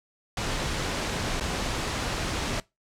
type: noise with dropouts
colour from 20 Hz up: pink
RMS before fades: -29 dBFS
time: 0.37-2.6 s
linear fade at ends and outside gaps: 2 ms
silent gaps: 1.399-1.408 s
effects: noise-tail reverb RT60 0.2 s tail -21 dB re dry + low-pass 7000 Hz 12 dB/octave